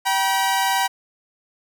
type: tone pair together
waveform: sawtooth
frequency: 774 / 962.1 Hz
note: G5 / B5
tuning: -22 / -46 cents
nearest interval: major third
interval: 376 cents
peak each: -17 dBFS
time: 0.05-0.88 s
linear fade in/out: 20 ms
effects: none